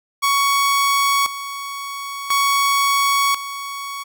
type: tone with tremolo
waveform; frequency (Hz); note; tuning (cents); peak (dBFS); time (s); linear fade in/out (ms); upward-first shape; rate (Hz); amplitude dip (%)
sawtooth; 1117; C#6; +13; -11; 0.22-4.04; 20; square; 0.48; 75
effects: none